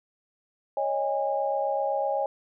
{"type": "chord", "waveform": "sine", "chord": "C# suspended second", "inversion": "none", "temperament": "equal with one note detuned", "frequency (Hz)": [554.4, 622.3, 816.3], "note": ["C#5", "D#5", "G#5"], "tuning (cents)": [0, 0, -30], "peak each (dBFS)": [-28, -30, -28], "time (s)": [0.77, 2.26], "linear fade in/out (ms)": 2, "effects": []}